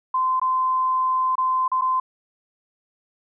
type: tone with dropouts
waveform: sine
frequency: 1033 Hz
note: C6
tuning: 22 cents flat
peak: -18 dBFS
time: 0.14-2 s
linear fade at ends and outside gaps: 5 ms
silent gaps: 0.398-0.415 / 1.355-1.38 / 1.68-1.716 / 1.812-1.818 s
effects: none